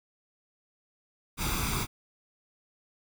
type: noise with comb filter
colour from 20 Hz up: pink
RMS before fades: -30 dBFS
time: 1.37-1.87 s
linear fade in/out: 50 ms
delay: 0.83 ms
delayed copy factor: +0.7
effects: none